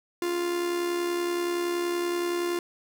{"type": "tone with amplitude modulation", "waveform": "45% pulse", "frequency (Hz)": 349.2, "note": "F4", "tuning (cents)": 0, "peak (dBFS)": -24, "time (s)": [0.22, 2.59], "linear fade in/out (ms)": 2, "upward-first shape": "sine", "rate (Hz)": 70.6, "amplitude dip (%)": 40, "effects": []}